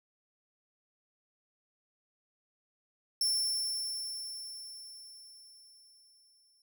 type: tone with exponential decay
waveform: sawtooth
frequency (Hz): 5390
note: E8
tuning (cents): +38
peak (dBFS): -24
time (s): 3.21-6.62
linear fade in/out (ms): 2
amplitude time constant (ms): 740
effects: none